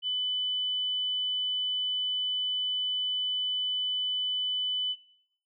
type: tone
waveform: sine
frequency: 3000 Hz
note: F#7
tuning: 23 cents sharp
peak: -27 dBFS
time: 0.02-4.96 s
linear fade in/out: 50 ms
effects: noise-tail reverb RT60 0.8 s tail -23 dB re dry